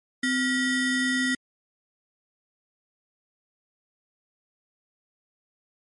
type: ring-modulated tone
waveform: square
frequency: 833 Hz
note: G#5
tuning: 5 cents sharp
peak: -20 dBFS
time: 0.23-1.35 s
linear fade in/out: 5 ms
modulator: 1090 Hz
effects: MP3 48 kbps